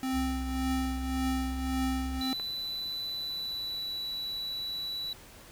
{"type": "tone with tremolo", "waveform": "square", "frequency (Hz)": 261.6, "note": "C4", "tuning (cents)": 0, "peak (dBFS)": -28, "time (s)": [0.03, 2.33], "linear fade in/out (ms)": 0, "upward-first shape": "triangle", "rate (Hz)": 1.8, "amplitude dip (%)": 65}
{"type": "tone with vibrato", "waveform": "sine", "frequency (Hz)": 65.4, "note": "C2", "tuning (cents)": 0, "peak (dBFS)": -33, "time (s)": [0.12, 2.23], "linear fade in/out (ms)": 50, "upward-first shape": "triangle", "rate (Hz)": 2.1, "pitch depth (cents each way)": 49}
{"type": "tone with pitch glide", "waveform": "triangle", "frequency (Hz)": [3982, 3941], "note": ["B7", "B7"], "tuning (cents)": [14, -4], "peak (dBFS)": -32, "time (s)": [2.21, 5.13], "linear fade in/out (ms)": 2, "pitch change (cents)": -18, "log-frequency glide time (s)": [3.11, 3.94]}
{"type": "click", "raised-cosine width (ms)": 0.5, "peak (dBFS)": -27, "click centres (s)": 2.399}
{"effects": ["pink hiss -52 dBFS RMS until 5.51 s"]}